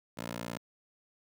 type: tone with high-pass filter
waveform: 15% pulse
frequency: 58 Hz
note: A#1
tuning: 8 cents flat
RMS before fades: -40 dBFS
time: 0.17-0.58 s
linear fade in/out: 10 ms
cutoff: 210 Hz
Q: 0.6
effects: none